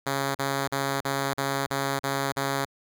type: tone bursts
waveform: 5% pulse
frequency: 137.8 Hz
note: C#3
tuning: 10 cents flat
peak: -14 dBFS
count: 8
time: 0.06-2.653 s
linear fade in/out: 10 ms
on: 290 ms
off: 39 ms
effects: none